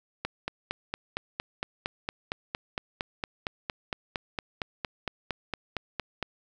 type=click train; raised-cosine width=0.3 ms; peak=-14 dBFS; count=27; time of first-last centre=0.25-6.227 s; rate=4.35 Hz; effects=none

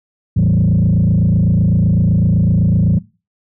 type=tone with frequency modulation; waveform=sine; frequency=138.59 Hz; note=C#3; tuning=in tune; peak=-8 dBFS; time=0.36-2.99 s; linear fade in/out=10 ms; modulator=27.9 Hz; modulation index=2; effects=noise-tail reverb RT60 0.3 s tail -21 dB re dry + tanh soft clip ceiling -7 dBFS

